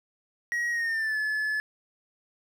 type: tone with pitch glide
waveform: triangle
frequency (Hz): 1900 to 1722.3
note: A#6 to A6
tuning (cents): +33 to -37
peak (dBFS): -24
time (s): 0.52-1.6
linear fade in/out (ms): 0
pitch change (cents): -170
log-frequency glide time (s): 0.7-1.18
effects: none